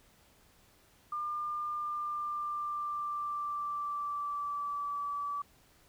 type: tone with pitch glide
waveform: sine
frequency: 1200 to 1151.8 Hz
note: D6 to D6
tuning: +37 to -34 cents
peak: -33 dBFS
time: 1.12-5.42 s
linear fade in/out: 5 ms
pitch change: -71 cents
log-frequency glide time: 1.74-5.02 s
effects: pink hiss -64 dBFS RMS until 5.88 s